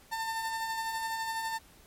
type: tone with tremolo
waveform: 30% pulse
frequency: 898 Hz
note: A5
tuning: 35 cents sharp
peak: -28 dBFS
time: 0.11-1.59 s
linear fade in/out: 20 ms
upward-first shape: sine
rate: 12 Hz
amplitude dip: 35%
effects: pink hiss -58 dBFS RMS until 1.86 s + MP3 64 kbps